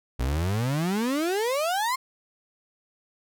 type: exponential sweep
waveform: 35% pulse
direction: up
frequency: 58.4 to 1078 Hz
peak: -22 dBFS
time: 0.19-1.96 s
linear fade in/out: 10 ms
effects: none